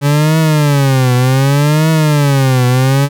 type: tone with vibrato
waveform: 40% pulse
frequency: 141 Hz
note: C#3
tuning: 30 cents sharp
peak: -7 dBFS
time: 0.01-3.09 s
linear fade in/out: 50 ms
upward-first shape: triangle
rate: 0.66 Hz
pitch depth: 230 cents each way
effects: none